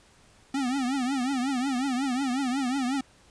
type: tone with vibrato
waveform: square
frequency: 261.6 Hz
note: C4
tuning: in tune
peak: -26 dBFS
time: 0.54-3.01 s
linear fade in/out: 5 ms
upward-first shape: triangle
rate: 5.5 Hz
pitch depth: 160 cents each way
effects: pink hiss -58 dBFS RMS until 3.3 s + resampled to 22050 Hz